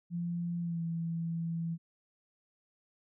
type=tone with pitch glide; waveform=sine; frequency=172.2 to 166.33 Hz; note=F3 to E3; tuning=-24 to +16 cents; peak=-32 dBFS; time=0.1-1.78 s; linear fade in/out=50 ms; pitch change=-60 cents; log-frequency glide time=0.6-0.82 s; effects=none